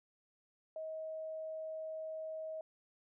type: tone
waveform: sine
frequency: 634 Hz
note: D#5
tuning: 32 cents sharp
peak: -40 dBFS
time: 0.76-2.61 s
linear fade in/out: 2 ms
effects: none